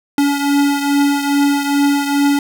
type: beating tone pair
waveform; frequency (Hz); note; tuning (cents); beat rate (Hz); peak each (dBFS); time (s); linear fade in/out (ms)
square; 283.4 / 285.8; C#4 / D4; +38 / -47; 2.4; -14 / -20; 0.18-2.39; 2
effects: none